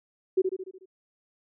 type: tone with echo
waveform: sine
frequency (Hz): 375.8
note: F#4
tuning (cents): +27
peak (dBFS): -18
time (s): 0.37-0.42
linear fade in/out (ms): 10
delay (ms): 73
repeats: 6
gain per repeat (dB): -5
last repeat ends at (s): 0.858
effects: none